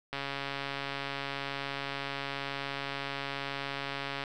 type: click train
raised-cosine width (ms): 0.3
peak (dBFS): -19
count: 572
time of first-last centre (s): 0.13-4.238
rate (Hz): 139
effects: none